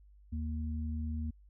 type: tone pair together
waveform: sine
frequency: 77.78 / 233.1 Hz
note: D#2 / A#3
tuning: 0 / 0 cents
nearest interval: octave + perfect fifth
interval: 1900 cents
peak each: -34 / -40 dBFS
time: 0.32-1.31 s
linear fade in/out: 10 ms
effects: added 50 Hz sine -56 dBFS peak until 1.49 s